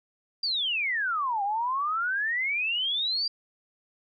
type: exponential two-way sweep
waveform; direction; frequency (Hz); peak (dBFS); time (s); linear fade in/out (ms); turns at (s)
sine; down then up; 4800 to 782 to 4800; -25; 0.43-3.28; 5; 1.43
effects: none